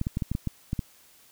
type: clicks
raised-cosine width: 5 ms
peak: -15 dBFS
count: 9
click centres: 0.014 / 0.069 / 0.171 / 0.222 / 0.316 / 0.351 / 0.473 / 0.731 / 0.792 s
effects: white hiss -57 dBFS RMS until 1.31 s